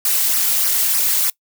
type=noise with flanger; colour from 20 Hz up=blue; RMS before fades=-17 dBFS; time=0.05-1.3 s; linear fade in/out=2 ms; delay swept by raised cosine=0.26 to 3.36 ms; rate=3.3 Hz; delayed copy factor=-0.95; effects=noise-tail reverb RT60 0.1 s tail -23 dB re dry